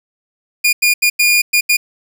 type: tone bursts at uneven times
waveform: sawtooth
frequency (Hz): 2428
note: D#7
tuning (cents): -43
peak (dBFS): -6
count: 6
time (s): 0.64-0.73 / 0.82-0.94 / 1.02-1.1 / 1.19-1.42 / 1.53-1.61 / 1.69-1.77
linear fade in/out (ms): 10
effects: none